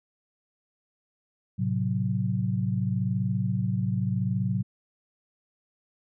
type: chord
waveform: sine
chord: F# diminished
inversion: first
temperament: equal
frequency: 110 / 130.81 / 185 Hz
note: A2 / C3 / F#3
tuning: 0 / 0 / 0 cents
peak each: -28 / -29 / -28 dBFS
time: 1.58-4.63 s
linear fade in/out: 20 ms
effects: none

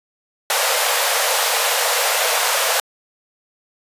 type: high-pass noise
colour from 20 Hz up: pink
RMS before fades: -18 dBFS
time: 0.5-2.8 s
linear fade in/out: 2 ms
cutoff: 470 Hz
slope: 96 dB/octave
effects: resampled to 32000 Hz

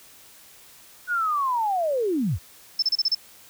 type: linear sweep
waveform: sine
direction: down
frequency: 1487 to 58.27 Hz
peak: -21 dBFS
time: 1.07-2.39 s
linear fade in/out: 50 ms
type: tone bursts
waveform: sine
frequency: 5274 Hz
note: E8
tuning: in tune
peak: -18 dBFS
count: 6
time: 2.79-3.149 s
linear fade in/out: 5 ms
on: 34 ms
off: 31 ms
effects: white hiss -50 dBFS RMS until 3.49 s

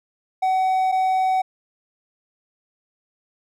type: tone pair in turn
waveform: triangle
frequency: 753 / 753 Hz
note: F#5 / F#5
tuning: +30 / +30 cents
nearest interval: unison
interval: 0 cents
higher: neither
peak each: -15 dBFS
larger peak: neither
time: 0.42-0.92 / 0.92-1.42 s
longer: neither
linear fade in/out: 10 ms
effects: none

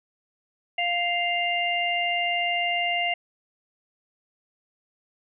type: harmonic tone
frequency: 698.5 Hz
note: F5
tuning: in tune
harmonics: 1 / 3 / 4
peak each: -27 / -27 / -27 dBFS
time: 0.78-3.14 s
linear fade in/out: 5 ms
effects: none

